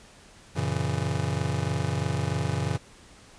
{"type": "chord", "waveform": "square", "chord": "F# dominant seventh", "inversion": "none", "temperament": "just", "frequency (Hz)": [92.5, 115.62, 138.75, 166.5], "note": ["F#2", "A#2", "C#3", "E3"], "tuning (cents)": [0, -14, 2, 18], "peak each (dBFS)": [-32, -32, -31, -33], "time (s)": [0.55, 2.78], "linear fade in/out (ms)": 20, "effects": ["pink hiss -52 dBFS RMS until 3.38 s", "resampled to 22050 Hz"]}